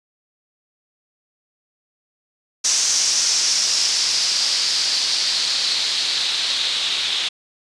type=noise with low-pass filter sweep; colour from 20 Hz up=blue; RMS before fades=-20 dBFS; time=2.64-7.29 s; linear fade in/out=10 ms; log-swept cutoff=6000 to 3600 Hz; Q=3.8; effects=resampled to 22050 Hz